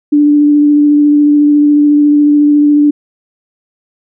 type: tone with vibrato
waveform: sine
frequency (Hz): 293.7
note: D4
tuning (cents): 0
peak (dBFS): -4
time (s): 0.12-2.91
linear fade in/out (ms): 10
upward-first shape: sine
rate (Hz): 14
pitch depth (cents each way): 12
effects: none